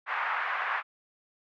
pink band-pass noise, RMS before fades -31 dBFS, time 0.06-0.83 s, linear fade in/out 50 ms, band 940 to 2000 Hz, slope 24 dB/octave, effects none

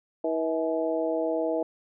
harmonic tone with a mistuned harmonic, 161.1 Hz, E3, 39 cents flat, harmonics 2 / 3 / 4 / 5, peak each -30 / -29 / -28 / -38 dBFS, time 0.24-1.63 s, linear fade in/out 5 ms, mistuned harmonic 5, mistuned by +86 cents, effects none

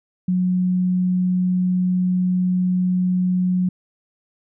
sine tone, 182.2 Hz, F#3, 26 cents flat, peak -16 dBFS, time 0.28-3.69 s, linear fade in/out 5 ms, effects none

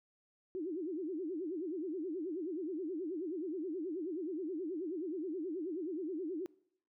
sine tone with vibrato, 340 Hz, F4, 46 cents flat, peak -36 dBFS, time 0.55-6.46 s, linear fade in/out 0 ms, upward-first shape sine, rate 9.4 Hz, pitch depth 230 cents each way, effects noise-tail reverb RT60 0.7 s tail -23 dB re dry

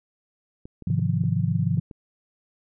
clicks, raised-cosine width 3 ms, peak -27 dBFS, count 7, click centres 0.655 / 0.823 / 0.902 / 0.994 / 1.238 / 1.775 / 1.912 s
sine chord, F minor seventh, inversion first, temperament just, 104.77 / 130.96 / 157.15 / 174.61 Hz, Ab2 / C3 / Eb3 / F3, +16 / +2 / +18 / 0 cents, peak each -26 dBFS, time 0.87-1.8 s, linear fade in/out 5 ms
effects none

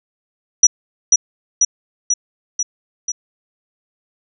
sine tone with echo, 5850 Hz, F#8, 21 cents flat, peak -3 dBFS, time 0.63-0.67 s, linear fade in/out 5 ms, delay 490 ms, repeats 5, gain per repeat -3 dB, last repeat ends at 3.12 s, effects none

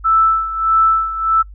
sine tone with tremolo, 1320 Hz, E6, 2 cents sharp, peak -8 dBFS, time 0.04-1.43 s, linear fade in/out 20 ms, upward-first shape sine, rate 1.6 Hz, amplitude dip 75%, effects noise-tail reverb RT60 0.1 s tail -22 dB re dry + added 50 Hz sine -33 dBFS peak until 1.54 s

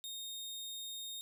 sawtooth tone, 3700 Hz, A#7, 14 cents flat, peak -39 dBFS, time 0.04-1.21 s, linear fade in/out 0 ms, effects none

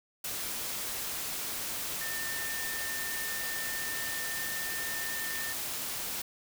sine tone in noise, 1805 Hz, A6, 44 cents sharp, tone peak -37 dBFS, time 2.01-5.53 s, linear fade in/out 5 ms, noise white, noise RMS -36 dBFS, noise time 0.24-6.22 s, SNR -4 dB, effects none

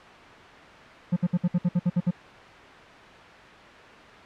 triangle tone bursts, 176.5 Hz, F3, 19 cents sharp, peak -17 dBFS, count 10, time 1.12-2.11 s, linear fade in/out 10 ms, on 45 ms, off 60 ms, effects white hiss -45 dBFS RMS until 4.25 s + low-pass 2000 Hz 12 dB/octave

